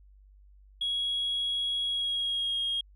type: tone with pitch glide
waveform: sine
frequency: 3322 to 3259 Hz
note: G#7 to G#7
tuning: 0 to -33 cents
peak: -26 dBFS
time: 0.81-2.81 s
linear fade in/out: 5 ms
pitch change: -33 cents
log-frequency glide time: 1.84-2.59 s
effects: tanh soft clip ceiling -24 dBFS + added 49 Hz sine -53 dBFS peak until 2.95 s